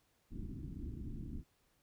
pink low-pass noise, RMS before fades -44 dBFS, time 0.3-1.44 s, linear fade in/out 50 ms, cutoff 330 Hz, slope 48 dB/octave, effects pink hiss -75 dBFS RMS until 1.82 s

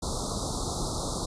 pink band-stop noise, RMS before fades -31 dBFS, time 0.02-1.26 s, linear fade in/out 10 ms, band 1300 to 3700 Hz, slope 96 dB/octave, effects resampled to 22050 Hz

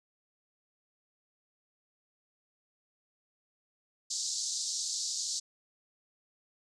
white band-pass noise, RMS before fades -35 dBFS, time 4.1-5.4 s, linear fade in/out 10 ms, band 4100 to 7600 Hz, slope 48 dB/octave, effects none

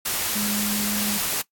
sine tone in noise, 207.7 Hz, G#3, in tune, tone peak -26 dBFS, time 0.35-1.18 s, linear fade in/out 10 ms, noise white, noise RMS -25 dBFS, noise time 0.05-1.42 s, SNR -4 dB, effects noise-tail reverb RT60 0.1 s tail -20 dB re dry + AAC 64 kbps

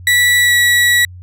35% pulse tone with pitch glide, 1952 to 1936.3 Hz, B6 to B6, -21 to -35 cents, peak -7 dBFS, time 0.07-1.05 s, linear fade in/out 2 ms, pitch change -14 cents, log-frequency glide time 0.42-0.54 s, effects added 90 Hz sine -31 dBFS peak until 1.22 s

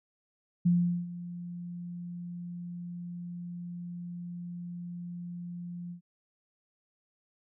sine tone with ADSR envelope, 174.61 Hz, F3, in tune, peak -20 dBFS, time 0.65-6.01 s, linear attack 13 ms, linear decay 400 ms, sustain -17 dB, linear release 100 ms, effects none

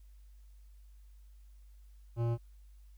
sine tone with hard clipping, 117.3 Hz, A#2, 11 cents sharp, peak -31 dBFS, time 2.16-2.38 s, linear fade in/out 50 ms, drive 14 dB, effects added 50 Hz sine -53 dBFS peak until 2.97 s + white hiss -75 dBFS RMS until 2.97 s

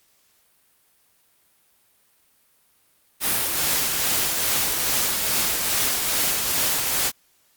white noise with tremolo, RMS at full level -21 dBFS, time 3.2-7.12 s, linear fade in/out 50 ms, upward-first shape triangle, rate 2.4 Hz, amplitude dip 35%, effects white hiss -62 dBFS RMS until 7.56 s + Opus 48 kbps

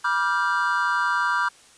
triangle chord, G dominant seventh, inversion first, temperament equal with one note detuned, 971.4 / 1174.7 / 1396.9 / 1568 Hz, B5 / D6 / F6 / G6, -29 / 0 / 0 / 0 cents, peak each -24 dBFS, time 0.04-1.49 s, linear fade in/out 10 ms, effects white hiss -52 dBFS RMS until 1.77 s + resampled to 22050 Hz

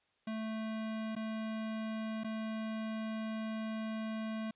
square tone with dropouts, 220 Hz, A3, in tune, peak -37 dBFS, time 0.27-4.51 s, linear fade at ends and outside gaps 5 ms, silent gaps 1.153-1.163 / 2.236-2.244 s, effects white hiss -75 dBFS RMS until 4.55 s + resampled to 8000 Hz

